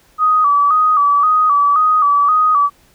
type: tone with vibrato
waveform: sine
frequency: 1198 Hz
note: D6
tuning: 34 cents sharp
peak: -9 dBFS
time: 0.18-2.7 s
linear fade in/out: 50 ms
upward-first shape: square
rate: 1.9 Hz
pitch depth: 72 cents each way
effects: pink hiss -52 dBFS RMS until 2.94 s